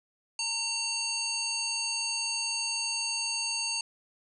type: harmonic tone with a mistuned harmonic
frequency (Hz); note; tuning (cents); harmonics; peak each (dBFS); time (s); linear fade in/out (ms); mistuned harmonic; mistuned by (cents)
912; A#5; -38; 1 / 3 / 5 / 7 / 9 / 10; -42 / -35 / -32 / -36 / -40 / -43; 0.39-3.81; 2; 7; +27
effects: none